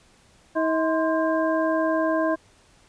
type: harmonic tone with a mistuned harmonic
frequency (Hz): 320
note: D#4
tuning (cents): +49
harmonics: 1 / 2 / 3 / 5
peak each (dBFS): -24 / -23 / -28 / -31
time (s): 0.55-2.36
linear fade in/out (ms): 20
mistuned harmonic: 3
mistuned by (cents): +140
effects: pink hiss -57 dBFS RMS until 2.88 s + resampled to 22050 Hz